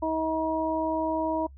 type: harmonic tone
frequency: 318.6 Hz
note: D#4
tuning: 41 cents sharp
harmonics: 1 / 2 / 3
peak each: -29 / -29 / -29 dBFS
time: 0.02-1.47 s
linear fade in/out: 10 ms
effects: noise-tail reverb RT60 0.1 s tail -25 dB re dry + added 68 Hz sine -45 dBFS peak until 1.57 s